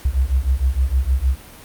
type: beating tone pair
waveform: sine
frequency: 62.4 / 68.9 Hz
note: B1 / C#2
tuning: +19 / -10 cents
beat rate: 6.5 Hz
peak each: -18 dBFS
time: 0.05-1.36 s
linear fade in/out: 5 ms
effects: pink hiss -41 dBFS RMS until 1.64 s + Opus 48 kbps